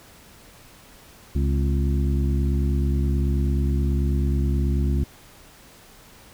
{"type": "harmonic tone with a mistuned harmonic", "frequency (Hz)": 69.3, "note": "C#2", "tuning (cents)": 0, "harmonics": [1, 2, 3, 4, 5], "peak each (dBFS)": [-20, -26, -30, -32, -34], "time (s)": [1.35, 5.04], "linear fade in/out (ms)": 5, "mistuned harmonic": 4, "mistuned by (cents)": -77, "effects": ["pink hiss -49 dBFS RMS until 6.33 s"]}